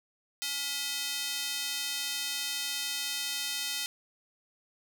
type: tone with high-pass filter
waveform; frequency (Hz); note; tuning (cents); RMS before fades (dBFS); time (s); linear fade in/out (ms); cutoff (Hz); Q
square; 282.9; C#4; +35; -34; 0.42-3.86; 0; 3300; 1.2
effects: none